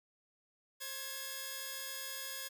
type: tone pair together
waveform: 5% pulse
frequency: 533 / 1685.8 Hz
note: C5 / G#6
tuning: +32 / +25 cents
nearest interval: octave + minor sixth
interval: 1993 cents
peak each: -35 / -31 dBFS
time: 0.8-2.49 s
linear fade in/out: 20 ms
effects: none